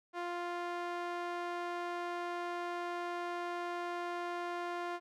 sawtooth tone with band-pass filter, 349.4 Hz, F4, 1 cent sharp, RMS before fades -39 dBFS, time 0.13-5 s, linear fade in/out 50 ms, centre 1000 Hz, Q 0.83, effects none

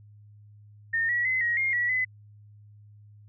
sine tone with pitch steps, 1827 / 1927 / 2041 / 1893 / 2127 / 1935 / 2018 Hz, A#6 / B6 / C7 / A#6 / C7 / B6 / B6, -35 / -43 / -44 / +26 / +28 / -36 / +37 cents, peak -23 dBFS, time 0.93-2.05 s, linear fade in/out 10 ms, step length 160 ms, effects added 104 Hz sine -49 dBFS peak until 3.28 s

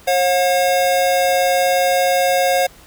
square tone pair together, 540.1 / 721 Hz, C#5 / F#5, -45 / -45 cents, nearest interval perfect fourth, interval 500 cents, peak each -17 dBFS, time 0.07-2.67 s, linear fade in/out 10 ms, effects pink hiss -45 dBFS RMS until 2.86 s

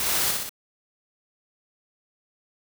white noise with echo, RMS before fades -26 dBFS, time 0-0.31 s, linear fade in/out 2 ms, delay 61 ms, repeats 3, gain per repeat -3 dB, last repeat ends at 0.493 s, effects none

